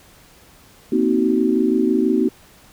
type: chord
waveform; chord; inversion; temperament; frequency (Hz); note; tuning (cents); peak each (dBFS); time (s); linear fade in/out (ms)
sine; C half-diminished seventh; third; just; 235.5 / 261.6 / 314 / 376.7; Bb3 / C4 / Eb4 / Gb4; +18 / 0 / +16 / +31; -20; 0.92-2.29; 5
effects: pink hiss -49 dBFS RMS until 2.72 s